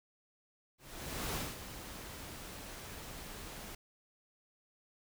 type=noise with ADSR envelope; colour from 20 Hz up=pink; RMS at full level=-37 dBFS; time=0.78-3.75 s; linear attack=570 ms; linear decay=210 ms; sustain=-10 dB; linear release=4 ms; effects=none